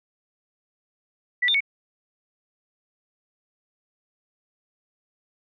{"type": "tone with pitch steps", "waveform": "sine", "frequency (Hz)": [1965, 3602, 2223], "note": ["B6", "A7", "C#7"], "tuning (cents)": [-9, 40, 4], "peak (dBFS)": -18, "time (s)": [1.42, 1.606], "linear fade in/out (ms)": 10, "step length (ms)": 62, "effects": []}